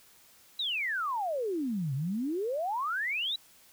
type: exponential two-way sweep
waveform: sine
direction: down then up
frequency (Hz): 4000 to 128.4 to 4000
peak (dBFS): -29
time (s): 0.59-3.36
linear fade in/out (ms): 5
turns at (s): 1.94
effects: white hiss -59 dBFS RMS until 3.72 s